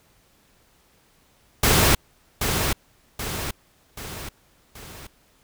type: noise with echo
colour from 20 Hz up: pink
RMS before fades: -17 dBFS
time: 1.63-1.95 s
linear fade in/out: 5 ms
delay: 780 ms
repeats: 4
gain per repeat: -6 dB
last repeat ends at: 5.07 s
effects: pink hiss -60 dBFS RMS until 5.43 s